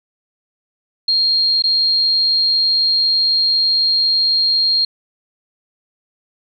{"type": "tone with dropouts", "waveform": "sine", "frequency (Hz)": 4226, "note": "C8", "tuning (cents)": 16, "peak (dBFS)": -12, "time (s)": [1.08, 4.85], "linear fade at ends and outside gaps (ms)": 5, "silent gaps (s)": [1.623, 1.638], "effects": []}